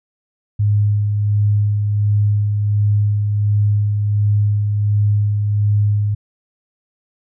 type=tone with tremolo; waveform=sine; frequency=103.7 Hz; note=G#2; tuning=2 cents flat; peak=-11 dBFS; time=0.59-6.15 s; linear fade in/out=10 ms; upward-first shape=sine; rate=1.4 Hz; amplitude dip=35%; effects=none